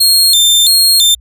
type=tone with vibrato; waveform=sawtooth; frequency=3904 Hz; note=B7; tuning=21 cents flat; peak=-3 dBFS; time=0-1.15 s; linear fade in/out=10 ms; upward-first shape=square; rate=1.5 Hz; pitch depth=150 cents each way; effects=added 60 Hz sine -37 dBFS peak until 1.2 s